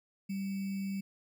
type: tone with sample-and-hold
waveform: sine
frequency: 195.3 Hz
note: G3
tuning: 6 cents flat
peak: -33 dBFS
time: 0.29-1.01 s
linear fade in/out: 10 ms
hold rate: 2450 Hz
effects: none